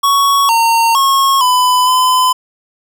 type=tone with pitch steps; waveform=square; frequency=1115 / 917 / 1090 / 1002 / 1015 Hz; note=C#6 / A#5 / C#6 / B5 / B5; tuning=+10 / -29 / -29 / +25 / +47 cents; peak=-9 dBFS; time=0.03-2.33 s; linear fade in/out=10 ms; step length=460 ms; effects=8-bit